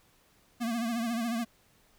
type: tone with vibrato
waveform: square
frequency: 232.2 Hz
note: A#3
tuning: 7 cents flat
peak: -30 dBFS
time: 0.6-1.45 s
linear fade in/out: 20 ms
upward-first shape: triangle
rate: 14 Hz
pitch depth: 88 cents each way
effects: pink hiss -65 dBFS RMS until 1.98 s